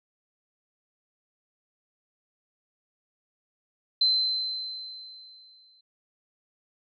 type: tone with exponential decay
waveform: sine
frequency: 4077 Hz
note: C8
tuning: 46 cents flat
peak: -18 dBFS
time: 4.01-5.81 s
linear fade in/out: 5 ms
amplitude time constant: 390 ms
effects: none